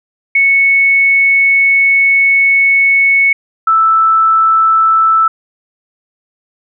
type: tone pair in turn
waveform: sine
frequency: 2210 / 1319 Hz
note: C#7 / E6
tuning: -6 / +1 cents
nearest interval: major sixth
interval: 893 cents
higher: first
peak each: -6 dBFS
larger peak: neither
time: 0.35-3.33 / 3.67-5.28 s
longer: first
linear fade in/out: 5 ms
effects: none